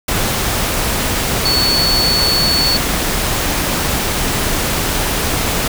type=tone in noise; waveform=sine; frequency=4435 Hz; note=C#8; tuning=in tune; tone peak=-13 dBFS; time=1.45-2.77 s; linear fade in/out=5 ms; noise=pink; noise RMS=-17 dBFS; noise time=0.08-5.68 s; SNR=+1 dB; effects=none